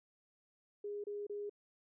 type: tone bursts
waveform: sine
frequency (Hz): 411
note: G#4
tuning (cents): -18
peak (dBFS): -39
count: 3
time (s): 0.84-1.496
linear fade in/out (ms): 5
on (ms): 200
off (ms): 28
effects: none